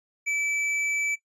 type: tone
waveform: square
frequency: 2309 Hz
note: D7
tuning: 30 cents flat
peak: -25 dBFS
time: 0.26-1.16 s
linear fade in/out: 20 ms
effects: noise-tail reverb RT60 0.1 s tail -17 dB re dry + resampled to 24000 Hz